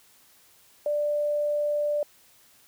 sine tone, 590 Hz, D5, 8 cents sharp, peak -23 dBFS, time 0.86-2.03 s, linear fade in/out 2 ms, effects white hiss -58 dBFS RMS until 2.67 s

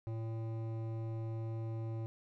triangle tone with hard clipping, 112.6 Hz, A2, 40 cents sharp, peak -39 dBFS, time 0.07-2.06 s, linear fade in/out 0 ms, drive 17 dB, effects none

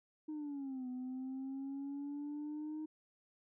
sine exponential two-way sweep, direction down then up, 311.4 to 250.7 to 311.4 Hz, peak -38 dBFS, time 0.28-2.86 s, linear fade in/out 10 ms, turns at 0.88 s, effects tanh soft clip ceiling -38 dBFS

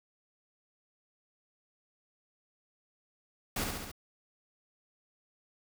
pink noise with echo, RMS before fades -33 dBFS, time 3.56-3.64 s, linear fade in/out 5 ms, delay 69 ms, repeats 4, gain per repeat -3 dB, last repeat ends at 3.916 s, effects none

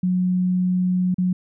sine tone with dropouts, 182.2 Hz, F#3, 26 cents flat, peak -17 dBFS, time 0.03-1.33 s, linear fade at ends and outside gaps 5 ms, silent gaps 1.144-1.182 s, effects none

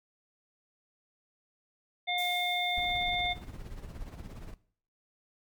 harmonic tone, 714 Hz, F5, 38 cents sharp, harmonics 1 / 3 / 5, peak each -33 / -32 / -33 dBFS, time 2.07-3.34 s, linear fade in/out 20 ms
blue noise with exponential decay, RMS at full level -42 dBFS, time 2.18-3.75 s, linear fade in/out 0 ms, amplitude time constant 340 ms
brown noise with tremolo, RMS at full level -40 dBFS, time 2.77-4.54 s, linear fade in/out 2 ms, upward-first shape sine, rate 17 Hz, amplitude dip 60%
effects noise-tail reverb RT60 0.5 s tail -18 dB re dry + MP3 96 kbps

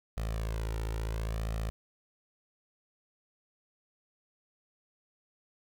sawtooth tone with flanger, 55 Hz, A1, in tune, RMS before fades -34 dBFS, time 0.17-1.7 s, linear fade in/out 0 ms, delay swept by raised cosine 1.6 to 2.19 ms, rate 0.73 Hz, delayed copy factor +0.7, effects none

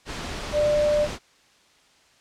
sine tone in noise, 595 Hz, D5, 22 cents sharp, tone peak -18 dBFS, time 0.52-1.08 s, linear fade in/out 50 ms, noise pink, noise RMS -32 dBFS, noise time 0.05-1.19 s, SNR +11 dB, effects white hiss -58 dBFS RMS until 2.2 s + low-pass 6000 Hz 12 dB/octave

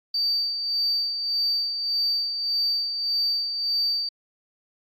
sine tone with tremolo, 4625 Hz, D8, 27 cents flat, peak -19 dBFS, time 0.14-4.09 s, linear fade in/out 5 ms, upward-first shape sine, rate 1.7 Hz, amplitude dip 55%, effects tanh soft clip ceiling -17 dBFS + AAC 64 kbps

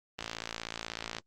click train, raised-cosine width 0.2 ms, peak -18 dBFS, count 57, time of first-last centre 0.19-1.185 s, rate 56.3 Hz, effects Opus 32 kbps

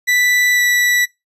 40% pulse tone with pitch glide, 1975.5 to 1960.7 Hz, B6 to B6, 0 to -13 cents, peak -11 dBFS, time 0.07-1.06 s, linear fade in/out 20 ms, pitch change -13 cents, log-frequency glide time 0.53-0.61 s, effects noise-tail reverb RT60 0.2 s tail -21 dB re dry + resampled to 32000 Hz

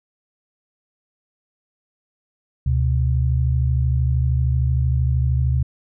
sine tone pair together, 72.9 / 125.94 Hz, D2 / B2, -12 / +34 cents, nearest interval major sixth, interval 946 cents, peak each -18 / -19 dBFS, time 2.66-5.63 s, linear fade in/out 5 ms, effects none

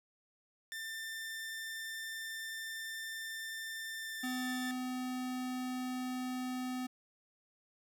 sawtooth tone with pitch glide, 1789 to 1769.5 Hz, A6 to A6, +28 to +9 cents, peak -37 dBFS, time 0.72-4.71 s, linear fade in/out 0 ms, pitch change -19 cents, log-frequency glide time 3.95-4.53 s
square tone, 253.6 Hz, B3, 46 cents sharp, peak -37 dBFS, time 4.23-6.87 s, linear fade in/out 10 ms
effects none

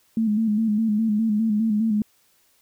sine tone with vibrato, 217 Hz, A3, 24 cents flat, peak -18 dBFS, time 0.17-2.02 s, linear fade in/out 2 ms, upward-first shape square, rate 4.9 Hz, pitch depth 58 cents each way, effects white hiss -62 dBFS RMS until 2.61 s

